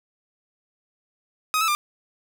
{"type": "tone with pitch steps", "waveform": "sawtooth", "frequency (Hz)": [1258, 1308, 1195], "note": ["D#6", "E6", "D6"], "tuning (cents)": [19, -14, 30], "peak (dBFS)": -16, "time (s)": [1.54, 1.75], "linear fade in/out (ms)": 0, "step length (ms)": 70, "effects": []}